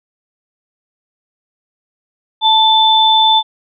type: tone pair together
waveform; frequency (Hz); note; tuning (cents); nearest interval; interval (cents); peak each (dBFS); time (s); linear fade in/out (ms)
sine; 880 / 3528; A5 / A7; 0 / +4; 2 octaves; 2404; -10; 2.41-3.43; 50
effects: none